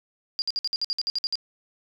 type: tone bursts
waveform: sine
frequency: 4819 Hz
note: D8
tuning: 44 cents sharp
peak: -23 dBFS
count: 12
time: 0.39-1.355 s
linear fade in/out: 0 ms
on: 30 ms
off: 55 ms
effects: 10-bit